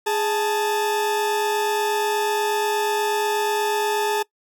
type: tone pair together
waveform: 40% pulse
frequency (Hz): 415.3 / 878.9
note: G#4 / A5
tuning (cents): 0 / -2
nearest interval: octave + minor second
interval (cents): 1298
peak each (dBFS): -22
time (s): 0.06-4.23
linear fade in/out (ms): 10
effects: noise-tail reverb RT60 0.1 s tail -22 dB re dry